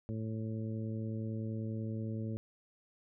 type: harmonic tone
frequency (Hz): 110.5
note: A2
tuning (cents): +8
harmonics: 1 / 2 / 3 / 4 / 5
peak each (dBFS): -37 / -40 / -46 / -49 / -51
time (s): 0.09-2.37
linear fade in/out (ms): 0
effects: none